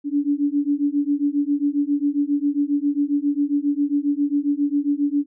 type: beating tone pair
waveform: sine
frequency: 284.1 / 291.5 Hz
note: C#4 / D4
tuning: +43 / -13 cents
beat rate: 7.4 Hz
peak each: -21 dBFS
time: 0.04-5.26 s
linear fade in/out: 50 ms
effects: none